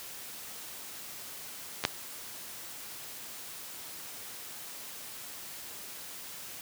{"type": "clicks", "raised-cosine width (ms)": 0.2, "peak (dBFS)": [-14, -6], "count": 2, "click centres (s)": [1.839, 1.851], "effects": ["white hiss -44 dBFS RMS until 6.61 s", "high-pass 80 Hz 12 dB/octave"]}